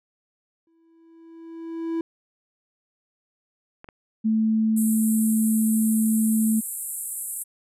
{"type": "tone with exponential growth", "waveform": "triangle", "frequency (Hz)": 329.6, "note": "E4", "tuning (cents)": 0, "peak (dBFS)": -20, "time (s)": [0.67, 2.01], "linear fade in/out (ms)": 2, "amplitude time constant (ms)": 290}
{"type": "clicks", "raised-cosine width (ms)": 0.5, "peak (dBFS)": -27, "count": 2, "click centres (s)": [3.844, 3.888]}
{"type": "tone", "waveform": "sine", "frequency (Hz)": 220, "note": "A3", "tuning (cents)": 0, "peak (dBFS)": -18, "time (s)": [4.24, 6.61], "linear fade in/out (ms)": 20}
{"type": "band-pass noise", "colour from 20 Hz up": "pink", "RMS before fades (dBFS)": -32, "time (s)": [4.76, 7.44], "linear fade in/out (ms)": 20, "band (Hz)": [7800, 13000], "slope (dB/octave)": 96}
{"effects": []}